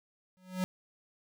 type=tone with exponential growth; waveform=square; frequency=184.7 Hz; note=F#3; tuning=3 cents flat; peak=-27 dBFS; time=0.37-0.64 s; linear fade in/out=0 ms; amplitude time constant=58 ms; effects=none